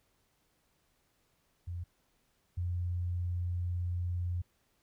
sine tone pair in turn, 87.31 / 88.22 Hz, F2 / F2, 0 / +18 cents, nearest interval unison, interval 18 cents, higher second, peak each -36 / -31 dBFS, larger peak second, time 1.67-1.84 / 2.57-4.42 s, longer second, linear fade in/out 10 ms, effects pink hiss -74 dBFS RMS until 4.82 s

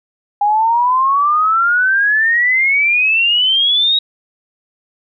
sine exponential sweep, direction up, 811 to 3819 Hz, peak -10 dBFS, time 0.41-3.99 s, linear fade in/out 5 ms, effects none

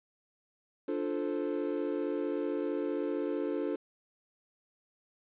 triangle chord, D minor seventh, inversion none, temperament equal, 293.7 / 349.2 / 440 / 523.3 Hz, D4 / F4 / A4 / C5, 0 / 0 / 0 / 0 cents, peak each -33 / -34 / -34 / -37 dBFS, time 0.88-3.76 s, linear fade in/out 5 ms, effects resampled to 8000 Hz + 10-bit

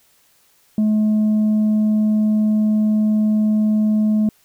sine tone with tanh clipping, 214 Hz, A3, 48 cents flat, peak -14 dBFS, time 0.78-4.29 s, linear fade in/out 2 ms, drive 2 dB, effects white hiss -57 dBFS RMS until 4.44 s

